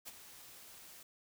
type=noise with ADSR envelope; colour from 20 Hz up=white; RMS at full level=-45 dBFS; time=0.05-1.03 s; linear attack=29 ms; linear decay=27 ms; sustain=-10 dB; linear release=4 ms; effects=none